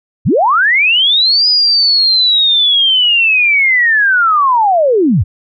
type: linear two-way sweep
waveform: sine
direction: up then down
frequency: 65.41 to 4983 to 65.41 Hz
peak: -7 dBFS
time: 0.25-5.24 s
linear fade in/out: 20 ms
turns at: 1.48 s
effects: none